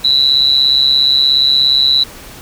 sine tone with amplitude modulation, 3951 Hz, B7, in tune, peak -4 dBFS, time 0.04-2.04 s, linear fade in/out 10 ms, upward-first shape sine, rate 137 Hz, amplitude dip 85%, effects pink hiss -34 dBFS RMS until 2.41 s

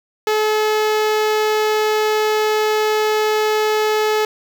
sawtooth tone with notch filter, 429.3 Hz, A4, 43 cents flat, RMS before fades -17 dBFS, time 0.27-4.25 s, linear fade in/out 2 ms, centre 9800 Hz, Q 0.93, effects none

